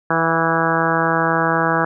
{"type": "harmonic tone with a mistuned harmonic", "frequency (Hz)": 164, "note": "E3", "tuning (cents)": -9, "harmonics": [1, 2, 3, 4, 5, 6, 7, 8, 9, 10], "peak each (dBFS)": [-24, -24, -24, -24, -24, -24, -24, -24, -24, -24], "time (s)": [0.1, 1.85], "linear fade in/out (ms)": 5, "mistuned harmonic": 4, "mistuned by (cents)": 15, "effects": []}